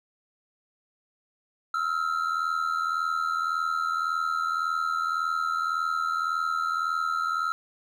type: ring-modulated tone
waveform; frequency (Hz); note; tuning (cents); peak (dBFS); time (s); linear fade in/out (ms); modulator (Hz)
triangle; 1337; E6; +24; -20; 1.74-7.52; 0; 40.9
effects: none